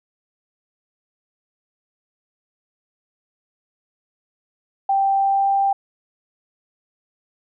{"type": "tone with pitch glide", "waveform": "sine", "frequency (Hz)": [784, 789], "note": ["G5", "G5"], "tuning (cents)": [0, 11], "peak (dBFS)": -15, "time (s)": [4.89, 5.73], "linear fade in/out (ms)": 5, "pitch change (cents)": 11, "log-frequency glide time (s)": [5.15, 5.46], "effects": []}